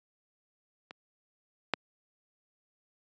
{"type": "clicks", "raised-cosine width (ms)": 0.3, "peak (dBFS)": [-27, -9], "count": 2, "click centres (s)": [0.909, 1.737], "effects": ["high-pass 200 Hz 12 dB/octave", "resampled to 16000 Hz"]}